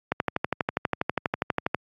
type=click train; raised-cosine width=0.5 ms; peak=-8 dBFS; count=21; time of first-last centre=0.12-1.746 s; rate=12.3 Hz; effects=high-pass 100 Hz 12 dB/octave + AAC 32 kbps